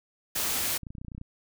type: noise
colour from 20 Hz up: white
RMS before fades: -29 dBFS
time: 0.35-0.78 s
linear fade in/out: 10 ms
type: clicks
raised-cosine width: 5 ms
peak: -28 dBFS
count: 12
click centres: 0.833 / 0.868 / 0.905 / 0.952 / 0.983 / 1.015 / 1.048 / 1.083 / 1.118 / 1.149 / 1.18 / 1.214 s
effects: none